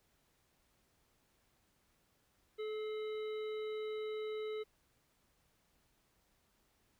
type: harmonic tone with a mistuned harmonic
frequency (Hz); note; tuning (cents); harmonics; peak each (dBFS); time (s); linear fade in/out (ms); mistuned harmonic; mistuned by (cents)
430.8; A4; -37; 1 / 3 / 5 / 7 / 9; -38 / -54 / -54 / -59 / -57; 2.58-4.64; 20; 5; -40
effects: pink hiss -75 dBFS RMS until 6.99 s